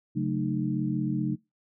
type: tone cluster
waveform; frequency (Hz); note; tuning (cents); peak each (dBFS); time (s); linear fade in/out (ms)
sine; 137.7 / 182.8 / 218.5 / 305.5; C#3 / F#3 / A3 / D#4; -11 / -21 / -12 / -32; -30 / -31 / -31 / -31; 0.15-1.36; 20
effects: noise-tail reverb RT60 0.2 s tail -23 dB re dry